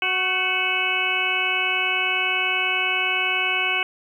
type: harmonic tone with a mistuned harmonic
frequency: 370 Hz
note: F#4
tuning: in tune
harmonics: 1 / 2 / 3 / 4 / 6 / 7 / 8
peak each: -34 / -31 / -31 / -29 / -25 / -24 / -27 dBFS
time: 0.02-3.83 s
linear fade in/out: 2 ms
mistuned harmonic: 4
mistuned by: +45 cents
effects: 9-bit